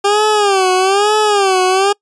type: tone with vibrato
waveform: 20% pulse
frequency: 397.5 Hz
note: G4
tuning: 24 cents sharp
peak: -5 dBFS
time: 0.04-1.93 s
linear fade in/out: 10 ms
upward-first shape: sine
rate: 1.1 Hz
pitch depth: 130 cents each way
effects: noise-tail reverb RT60 0.1 s tail -26 dB re dry + resampled to 22050 Hz